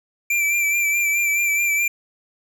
square tone with vibrato, 2349 Hz, D7, in tune, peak -18 dBFS, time 0.3-1.88 s, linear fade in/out 5 ms, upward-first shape sine, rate 4.7 Hz, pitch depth 33 cents each way, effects none

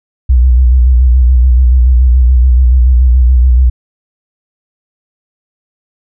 sine tone with vibrato, 62.3 Hz, B1, 16 cents sharp, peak -3 dBFS, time 0.29-3.7 s, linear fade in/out 10 ms, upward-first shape square, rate 7 Hz, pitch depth 59 cents each way, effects none

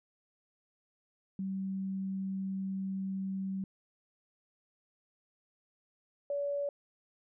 sine tone pair in turn, 192.1 / 570.2 Hz, G3 / C#5, -35 / +49 cents, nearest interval octave + perfect fifth, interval 1884 cents, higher second, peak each -33 / -31 dBFS, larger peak second, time 1.39-3.64 / 6.3-6.69 s, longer first, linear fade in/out 2 ms, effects none

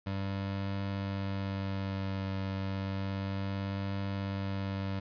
25% pulse tone with vibrato, 97.5 Hz, G2, 9 cents flat, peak -29 dBFS, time 0.06-5 s, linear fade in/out 10 ms, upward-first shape triangle, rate 0.32 Hz, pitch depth 19 cents each way, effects resampled to 11025 Hz + 11-bit

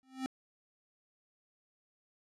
square tone with exponential growth, 262.1 Hz, C4, 3 cents sharp, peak -32 dBFS, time 0.03-0.26 s, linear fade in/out 0 ms, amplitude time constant 49 ms, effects low-pass 9000 Hz 12 dB/octave

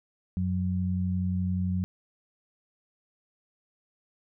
sine tone pair together, 91.7 / 183.4 Hz, F#2 / F#3, -15 / -15 cents, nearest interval octave, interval 1200 cents, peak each -28 dBFS, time 0.37-1.84 s, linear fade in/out 0 ms, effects none

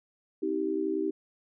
sine tone cluster, 261.9 / 317.9 / 389.1 Hz, C4 / D#4 / G4, +2 / +37 / -13 cents, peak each -37 / -30 / -30 dBFS, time 0.42-1.11 s, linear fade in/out 10 ms, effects none

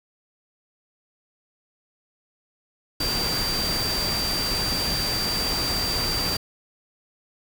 sine tone in noise, 4699 Hz, D8, in tune, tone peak -25 dBFS, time 3-6.37 s, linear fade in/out 5 ms, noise pink, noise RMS -28 dBFS, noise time 3-6.37 s, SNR 0 dB, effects none

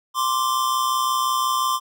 square tone pair together, 1045.4 / 1171 Hz, C6 / D6, -2 / -5 cents, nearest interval major second, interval 197 cents, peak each -22 / -24 dBFS, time 0.14-1.8 s, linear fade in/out 50 ms, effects none

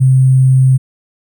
sine tone with sample-and-hold, 130.81 Hz, C3, in tune, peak -5 dBFS, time 0-0.78 s, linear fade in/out 20 ms, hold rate 8820 Hz, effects none

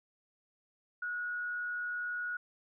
sine tone with frequency modulation, 1454 Hz, F#6, 31 cents flat, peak -34 dBFS, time 1.02-2.37 s, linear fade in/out 5 ms, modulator 122 Hz, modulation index 0.22, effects none

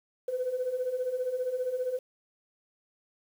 sine beating tone pair, 493.9 / 508.9 Hz, B4 / C5, 0 / -48 cents, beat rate 15 Hz, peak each -34 / -29 dBFS, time 0.28-1.99 s, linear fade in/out 5 ms, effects tanh soft clip ceiling -22 dBFS + 9-bit

